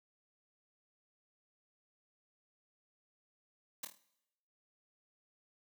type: noise with echo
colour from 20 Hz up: white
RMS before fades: -40 dBFS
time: 3.83-3.85 s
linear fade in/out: 5 ms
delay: 26 ms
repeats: 5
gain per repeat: -6 dB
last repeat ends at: 3.98 s
effects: noise-tail reverb RT60 0.9 s tail -19 dB re dry + high-pass 200 Hz 12 dB/octave

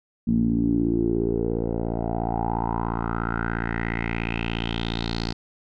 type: tone with low-pass filter sweep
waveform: 10% pulse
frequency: 57 Hz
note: A#1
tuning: 38 cents flat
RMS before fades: -25 dBFS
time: 0.27-5.33 s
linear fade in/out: 10 ms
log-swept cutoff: 220 to 4700 Hz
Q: 5.7
effects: none

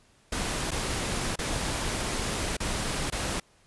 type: noise with dropouts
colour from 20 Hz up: pink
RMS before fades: -30 dBFS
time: 0.32-3.4 s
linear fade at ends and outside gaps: 5 ms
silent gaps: 0.708-0.715 / 1.358-1.388 / 2.569-2.602 / 3.102-3.122 s
effects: pink hiss -62 dBFS RMS until 3.66 s + resampled to 24000 Hz

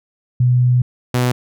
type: tone pair in turn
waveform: sine / sawtooth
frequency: 124.3 / 124.3 Hz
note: B2 / B2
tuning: +12 / +12 cents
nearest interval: unison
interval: 0 cents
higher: neither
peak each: -10 dBFS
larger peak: neither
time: 0.4-0.82 / 1.14-1.32 s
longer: first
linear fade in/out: 5 ms
effects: none

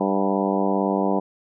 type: harmonic tone with a mistuned harmonic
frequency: 97.8 Hz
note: G2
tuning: 4 cents flat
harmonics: 2 / 3 / 4 / 5 / 6 / 7 / 8 / 9 / 10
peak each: -24 / -26 / -27 / -28 / -29 / -29 / -30 / -31 / -31 dBFS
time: 0-1.2 s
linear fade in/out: 10 ms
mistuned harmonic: 8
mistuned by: -30 cents
effects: none

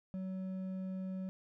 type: tone with hard clipping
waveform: sine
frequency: 187.9 Hz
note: F#3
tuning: 27 cents sharp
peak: -39 dBFS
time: 0.14-1.29 s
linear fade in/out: 0 ms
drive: 5 dB
effects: none

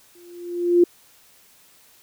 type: tone with exponential growth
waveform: sine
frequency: 349.2 Hz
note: F4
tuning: in tune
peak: -9 dBFS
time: 0.15-0.84 s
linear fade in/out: 5 ms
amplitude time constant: 150 ms
effects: white hiss -54 dBFS RMS until 2.02 s

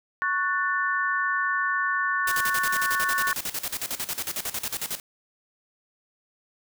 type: chord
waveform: sine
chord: F# minor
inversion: second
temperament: just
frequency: 1110 / 1480 / 1776 Hz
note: C#6 / F#6 / A6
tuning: +2 / 0 / +16 cents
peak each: -27 dBFS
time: 0.22-3.33 s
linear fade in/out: 0 ms
type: noise with tremolo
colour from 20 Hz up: white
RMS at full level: -29 dBFS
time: 2.27-5 s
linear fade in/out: 5 ms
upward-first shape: square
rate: 11 Hz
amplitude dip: 80%
effects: none

